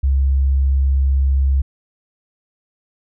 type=tone; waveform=sine; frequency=67.7 Hz; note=C#2; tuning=40 cents flat; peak=-12 dBFS; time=0.03-1.62 s; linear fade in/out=10 ms; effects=none